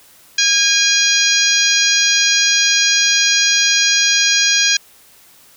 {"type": "harmonic tone", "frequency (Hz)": 818, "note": "G#5", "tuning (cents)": -26, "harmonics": [2, 3, 4, 5, 6, 7, 8], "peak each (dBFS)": [-19, -19, -19, -19, -19, -19, -19], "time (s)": [0.38, 4.77], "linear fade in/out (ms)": 5, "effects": ["white hiss -47 dBFS RMS until 5.56 s"]}